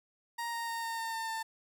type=tone with pitch steps; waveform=30% pulse; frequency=936 / 929 / 922 / 915.2 / 908.3 / 901.5 / 894.8 Hz; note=A#5 / A#5 / A#5 / A#5 / A#5 / A5 / A5; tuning=+7 / -6 / -19 / -32 / -45 / +42 / +29 cents; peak=-32 dBFS; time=0.38-1.43 s; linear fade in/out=10 ms; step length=150 ms; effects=none